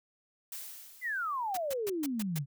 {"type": "noise with exponential decay", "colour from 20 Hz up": "blue", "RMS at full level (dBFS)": -40, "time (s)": [0.52, 1.77], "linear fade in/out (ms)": 2, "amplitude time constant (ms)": 270}
{"type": "exponential sweep", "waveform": "sine", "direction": "down", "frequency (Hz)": [2093, 131.9], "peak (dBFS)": -31, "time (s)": [1.01, 2.46], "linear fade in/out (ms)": 50}
{"type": "noise bursts", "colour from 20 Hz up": "white", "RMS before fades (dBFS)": -39, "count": 6, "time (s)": [1.54, 2.388], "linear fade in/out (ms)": 5, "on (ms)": 33, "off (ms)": 130}
{"effects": []}